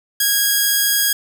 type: tone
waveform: 5% pulse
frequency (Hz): 1643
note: G#6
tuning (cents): -19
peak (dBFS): -3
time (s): 0.2-1.13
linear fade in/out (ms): 5
effects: none